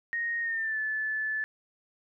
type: tone with pitch glide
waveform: sine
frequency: 1864.7 to 1739.8 Hz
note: A#6 to A6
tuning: 0 to -20 cents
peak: -28 dBFS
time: 0.13-1.44 s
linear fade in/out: 0 ms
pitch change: -120 cents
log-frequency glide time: 0.41-0.79 s
effects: none